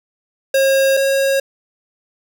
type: tone pair in turn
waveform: square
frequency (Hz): 540 / 544.7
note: C#5 / C#5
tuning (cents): -45 / -30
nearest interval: unison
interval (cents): 15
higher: second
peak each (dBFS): -12 / -14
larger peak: first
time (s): 0.54-0.97 / 0.97-1.4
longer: neither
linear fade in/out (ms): 5
effects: none